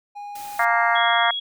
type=tone with pitch glide; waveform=triangle; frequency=820 to 868.8 Hz; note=G#5 to A5; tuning=-22 to -22 cents; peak=-30 dBFS; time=0.15-0.98 s; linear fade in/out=20 ms; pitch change=+100 cents; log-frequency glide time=0.59-0.72 s
type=noise; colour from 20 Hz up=white; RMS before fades=-41 dBFS; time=0.35-0.65 s; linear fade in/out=5 ms
type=harmonic tone; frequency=233.1 Hz; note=A#3; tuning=in tune; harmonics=3 / 4 / 5 / 6 / 7 / 8 / 9; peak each=-22 / -23 / -24 / -25 / -25 / -26 / -27 dBFS; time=0.59-1.31 s; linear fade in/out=5 ms
type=tone; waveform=sine; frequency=3322 Hz; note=G#7; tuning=in tune; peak=-24 dBFS; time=0.95-1.4 s; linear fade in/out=10 ms
effects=none